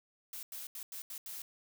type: noise bursts at uneven times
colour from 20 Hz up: blue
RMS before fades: -44 dBFS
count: 6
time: 0.33-0.43 / 0.52-0.67 / 0.75-0.83 / 0.92-1.02 / 1.1-1.18 / 1.26-1.42 s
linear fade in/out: 2 ms
effects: none